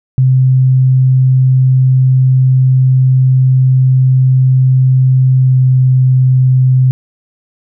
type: tone with pitch glide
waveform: sine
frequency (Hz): 130 to 129.18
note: C3 to C3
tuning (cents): -11 to -22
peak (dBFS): -5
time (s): 0.18-6.91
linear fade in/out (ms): 0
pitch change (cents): -11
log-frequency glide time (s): 5.38-5.59
effects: none

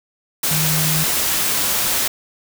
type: tone in noise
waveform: sine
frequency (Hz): 155.56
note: D#3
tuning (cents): 0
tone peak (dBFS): -20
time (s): 0.51-1.04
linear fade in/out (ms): 5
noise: white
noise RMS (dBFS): -19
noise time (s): 0.43-2.08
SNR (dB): -4
effects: none

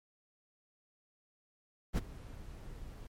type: noise with ADSR envelope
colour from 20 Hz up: brown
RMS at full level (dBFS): -27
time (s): 1.93-3.07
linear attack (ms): 48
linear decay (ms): 18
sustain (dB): -20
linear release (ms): 5
effects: MP3 64 kbps

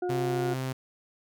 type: harmonic tone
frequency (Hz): 359.4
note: F4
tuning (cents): +50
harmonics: 1 / 2 / 4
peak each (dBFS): -28 / -35 / -45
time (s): 0.02-0.54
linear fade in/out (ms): 5
type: tone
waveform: sawtooth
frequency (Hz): 130.8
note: C3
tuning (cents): 0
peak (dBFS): -26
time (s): 0.09-0.73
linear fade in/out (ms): 10
effects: none

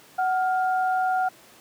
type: tone pair together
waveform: sine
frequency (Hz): 745.3 / 1407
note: F#5 / F6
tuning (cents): +12 / +12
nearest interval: major seventh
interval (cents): 1100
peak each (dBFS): -21 / -29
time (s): 0.18-1.29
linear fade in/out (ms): 10
effects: pink hiss -51 dBFS RMS until 1.6 s + high-pass 200 Hz 12 dB/octave

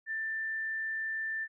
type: tone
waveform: sine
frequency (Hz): 1777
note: A6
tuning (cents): +17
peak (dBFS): -32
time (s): 0.06-1.48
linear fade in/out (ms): 50
effects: none

